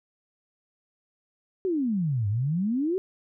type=exponential two-way sweep; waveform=sine; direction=down then up; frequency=392 to 98 to 392 Hz; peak=-23 dBFS; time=1.65-2.98 s; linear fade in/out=0 ms; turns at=2.28 s; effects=none